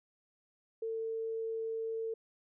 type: tone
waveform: sine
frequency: 449.2 Hz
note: A4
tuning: 36 cents sharp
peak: -34 dBFS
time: 0.82-2.14 s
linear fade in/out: 5 ms
effects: none